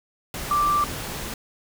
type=tone in noise; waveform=sine; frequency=1174.7 Hz; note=D6; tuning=in tune; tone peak=-18 dBFS; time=0.51-0.84 s; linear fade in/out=2 ms; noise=pink; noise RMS=-32 dBFS; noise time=0.34-1.34 s; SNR=+11 dB; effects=none